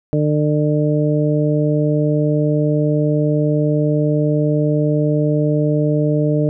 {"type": "harmonic tone", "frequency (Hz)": 150, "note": "D3", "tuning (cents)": 37, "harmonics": [1, 2, 3, 4], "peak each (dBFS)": [-16, -19, -21, -22], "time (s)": [0.13, 6.49], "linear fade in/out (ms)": 0, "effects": []}